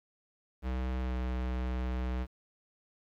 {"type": "tone with pitch glide", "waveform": "square", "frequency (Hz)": [63.6, 62.72], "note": ["C2", "B1"], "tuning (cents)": [-48, 27], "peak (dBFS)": -32, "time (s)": [0.62, 2.27], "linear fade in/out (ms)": 50, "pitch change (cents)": -25, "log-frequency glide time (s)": [1.03, 1.11], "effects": ["low-pass 3000 Hz 12 dB/octave", "10-bit"]}